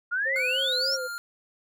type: exponential sweep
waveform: sine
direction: up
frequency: 1384 to 5760 Hz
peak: -24 dBFS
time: 0.11-0.97 s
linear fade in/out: 20 ms
type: tone with vibrato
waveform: sine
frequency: 523.3 Hz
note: C5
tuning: in tune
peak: -31 dBFS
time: 0.25-1.08 s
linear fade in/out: 20 ms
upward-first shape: sine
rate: 3.4 Hz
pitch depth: 56 cents each way
type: tone with pitch glide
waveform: square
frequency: 1480 to 1401.8 Hz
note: F#6 to F6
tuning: 0 to +6 cents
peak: -33 dBFS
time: 0.36-1.18 s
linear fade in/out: 0 ms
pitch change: -94 cents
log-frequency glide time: 0.57-1.02 s
effects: none